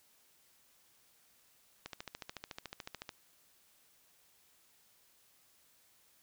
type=click train; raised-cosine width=0.2 ms; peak=-25 dBFS; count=18; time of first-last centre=1.86-3.092 s; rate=13.8 Hz; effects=white hiss -68 dBFS RMS until 6.22 s